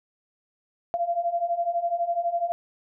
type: beating tone pair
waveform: sine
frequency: 680 / 692 Hz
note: F5 / F5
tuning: -46 / -16 cents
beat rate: 12 Hz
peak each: -28 / -25 dBFS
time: 0.94-2.52 s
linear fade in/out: 0 ms
effects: none